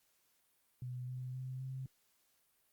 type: tone with pitch steps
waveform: sine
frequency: 125.1 / 127.21 / 129.36 / 131.55 Hz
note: B2 / C3 / C3 / C3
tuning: +23 / -48 / -19 / +10 cents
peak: -40 dBFS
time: 0.82-1.86 s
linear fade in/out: 2 ms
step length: 260 ms
effects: white hiss -75 dBFS RMS until 2.72 s + Opus 48 kbps